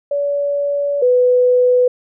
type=tone pair in turn; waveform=sine; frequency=571 / 497.4 Hz; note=D5 / B4; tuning=-49 / +12 cents; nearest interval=major second; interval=239 cents; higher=first; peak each=-15 / -9 dBFS; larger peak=second; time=0.11-1.02 / 1.02-1.88 s; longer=first; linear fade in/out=5 ms; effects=none